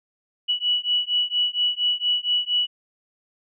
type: beating tone pair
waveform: sine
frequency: 2941 / 2945.3 Hz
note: F#7 / F#7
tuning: -11 / -9 cents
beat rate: 4.3 Hz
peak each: -23 dBFS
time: 0.48-2.67 s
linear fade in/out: 20 ms
effects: none